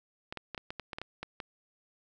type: clicks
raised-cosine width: 0.3 ms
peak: -22 dBFS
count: 11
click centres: 0.325 / 0.373 / 0.547 / 0.578 / 0.705 / 0.797 / 0.932 / 0.985 / 1.016 / 1.23 / 1.402 s
effects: none